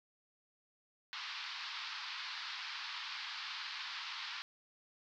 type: band-pass noise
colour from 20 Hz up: white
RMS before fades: -44 dBFS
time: 1.13-4.42 s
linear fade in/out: 0 ms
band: 910 to 4800 Hz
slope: 48 dB/octave
effects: none